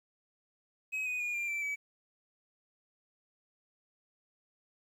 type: tone with pitch steps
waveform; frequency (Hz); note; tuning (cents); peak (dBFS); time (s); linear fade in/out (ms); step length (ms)
triangle; 2544 / 2490 / 2438 / 2386 / 2336 / 2286; D#7 / D#7 / D#7 / D7 / D7 / D7; +38 / +1 / -36 / +27 / -10 / -47; -31; 0.92-1.76; 20; 140
effects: 11-bit